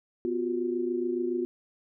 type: tone cluster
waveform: sine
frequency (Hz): 249.4 / 353.8 / 380.9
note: B3 / F4 / G4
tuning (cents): +17 / +23 / -50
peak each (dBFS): -33 / -28 / -35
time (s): 0.25-1.45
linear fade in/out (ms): 0
effects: none